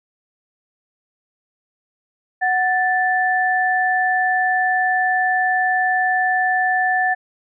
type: tone pair together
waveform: sine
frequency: 740 / 1760 Hz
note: F#5 / A6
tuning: 0 / 0 cents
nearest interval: octave + minor third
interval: 1500 cents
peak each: -18 dBFS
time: 2.41-7.15 s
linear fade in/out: 20 ms
effects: none